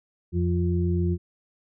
harmonic tone, 87.6 Hz, F2, 6 cents sharp, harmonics 1 / 2 / 4, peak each -23 / -26 / -29 dBFS, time 0.32-1.18 s, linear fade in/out 50 ms, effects none

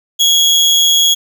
30% pulse tone with amplitude modulation, 3322 Hz, G#7, in tune, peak -3 dBFS, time 0.19-1.15 s, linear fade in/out 20 ms, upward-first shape sine, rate 164 Hz, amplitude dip 45%, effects none

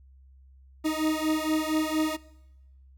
40% pulse beating tone pair, 310 / 314.3 Hz, D#4 / D#4, -6 / +18 cents, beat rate 4.3 Hz, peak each -27 dBFS, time 0.84-2.17 s, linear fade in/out 20 ms, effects noise-tail reverb RT60 1.0 s tail -22 dB re dry + added 66 Hz sine -51 dBFS peak until 2.97 s

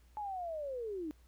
sine linear sweep, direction down, 859 to 293.6 Hz, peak -37 dBFS, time 0.17-1.11 s, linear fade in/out 0 ms, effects added 60 Hz sine -60 dBFS peak until 1.27 s + pink hiss -71 dBFS RMS until 1.27 s

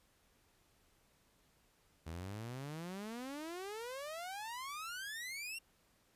sawtooth exponential sweep, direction up, 77.78 to 2794 Hz, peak -39 dBFS, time 2.06-5.59 s, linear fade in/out 10 ms, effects pink hiss -72 dBFS RMS until 6.15 s + resampled to 32000 Hz

